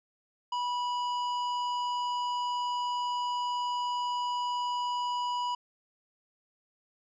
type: tone with tanh clipping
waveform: triangle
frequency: 979 Hz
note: B5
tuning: 15 cents flat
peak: -31 dBFS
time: 0.52-5.55 s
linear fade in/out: 5 ms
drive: 17 dB
effects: resampled to 16000 Hz